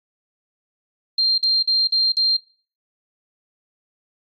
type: tone bursts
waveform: sine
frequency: 4181 Hz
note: C8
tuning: 2 cents flat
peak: -15 dBFS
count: 5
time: 1.18-2.368 s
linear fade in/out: 5 ms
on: 200 ms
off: 47 ms
effects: noise-tail reverb RT60 0.4 s tail -20 dB re dry + AAC 64 kbps